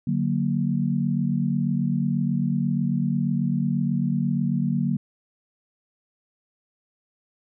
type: chord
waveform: sine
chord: D augmented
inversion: none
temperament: equal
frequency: 146.83 / 185 / 233.1 Hz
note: D3 / F#3 / A#3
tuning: 0 / 0 / 0 cents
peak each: -25 / -25 / -25 dBFS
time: 0.07-4.97 s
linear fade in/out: 5 ms
effects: none